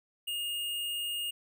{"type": "tone", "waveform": "square", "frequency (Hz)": 2843, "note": "F7", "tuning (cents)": 30, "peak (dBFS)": -33, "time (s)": [0.27, 1.31], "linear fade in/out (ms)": 10, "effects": []}